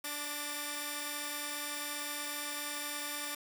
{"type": "tone cluster", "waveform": "5% pulse", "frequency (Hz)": [292.1, 1179, 1796], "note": ["D4", "D6", "A6"], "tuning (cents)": [-9, 6, 35], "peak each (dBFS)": -30, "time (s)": [0.04, 3.35], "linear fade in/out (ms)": 5, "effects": []}